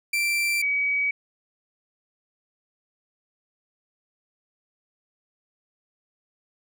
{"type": "tone pair in turn", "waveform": ["40% pulse", "sine"], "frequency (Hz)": [2349, 2270], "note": ["D7", "C#7"], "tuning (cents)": [0, 41], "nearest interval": "minor second", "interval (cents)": 59, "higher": "first", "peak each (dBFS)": -21, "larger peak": "neither", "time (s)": [[0.13, 0.62], [0.62, 1.11]], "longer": "neither", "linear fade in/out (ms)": 5, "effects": []}